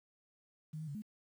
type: tone with pitch steps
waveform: sine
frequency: 155.1 / 157.6 / 142.4 / 212.7 Hz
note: D#3 / D#3 / C#3 / G#3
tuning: -5 / +23 / +47 / +42 cents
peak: -40 dBFS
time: 0.73-1.022 s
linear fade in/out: 10 ms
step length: 73 ms
effects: 11-bit